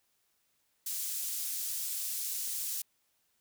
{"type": "high-pass noise", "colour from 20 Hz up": "pink", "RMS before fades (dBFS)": -36, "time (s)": [0.86, 2.82], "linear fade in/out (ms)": 5, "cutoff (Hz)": 7500, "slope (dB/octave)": 12, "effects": ["white hiss -75 dBFS RMS until 3.4 s"]}